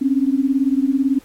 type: beating tone pair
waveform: sine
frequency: 263.1 / 281.1 Hz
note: C4 / C#4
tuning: +10 / +24 cents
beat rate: 18 Hz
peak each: -17 / -18 dBFS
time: 0.01-1.19 s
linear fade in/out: 10 ms
effects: pink hiss -50 dBFS RMS until 1.24 s + AAC 48 kbps